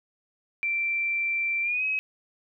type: tone with pitch glide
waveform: sine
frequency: 2349 to 2547 Hz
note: D7 to D#7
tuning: 0 to +40 cents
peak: -24 dBFS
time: 0.63-1.99 s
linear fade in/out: 0 ms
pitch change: +140 cents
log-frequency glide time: 1.62-1.84 s
effects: none